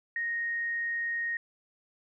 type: tone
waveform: sine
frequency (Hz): 1864.7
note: A#6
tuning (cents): 0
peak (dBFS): -29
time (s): 0.16-1.37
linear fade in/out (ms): 2
effects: none